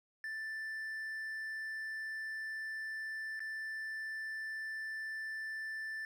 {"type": "tone with dropouts", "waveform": "triangle", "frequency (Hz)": 1766, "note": "A6", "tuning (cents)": 6, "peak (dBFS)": -37, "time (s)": [0.24, 6.05], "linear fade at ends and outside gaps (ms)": 1, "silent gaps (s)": [3.394, 3.403], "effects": []}